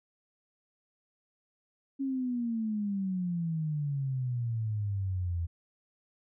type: exponential sweep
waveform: sine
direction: down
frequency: 275.8 to 83 Hz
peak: -29 dBFS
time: 1.99-5.47 s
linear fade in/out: 20 ms
effects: none